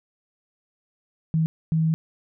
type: tone bursts at uneven times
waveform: sine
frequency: 160.4 Hz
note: E3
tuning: 47 cents flat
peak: -18 dBFS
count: 2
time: 1.34-1.46 / 1.72-1.94 s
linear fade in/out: 0 ms
effects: none